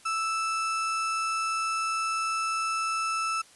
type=tone; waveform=35% pulse; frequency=1318.5 Hz; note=E6; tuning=in tune; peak=-25 dBFS; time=0.05-3.42 s; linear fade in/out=10 ms; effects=white hiss -55 dBFS RMS until 3.55 s + resampled to 24000 Hz